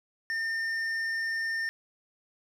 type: tone with hard clipping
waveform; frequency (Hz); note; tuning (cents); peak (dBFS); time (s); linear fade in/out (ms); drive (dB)
sine; 1811; A6; +49; -30; 0.3-1.69; 0; 6
effects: none